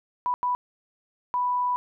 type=tone bursts at uneven times; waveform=sine; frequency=987.8 Hz; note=B5; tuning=in tune; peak=-22 dBFS; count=3; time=0.26-0.34 / 0.43-0.55 / 1.34-1.76 s; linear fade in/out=0 ms; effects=none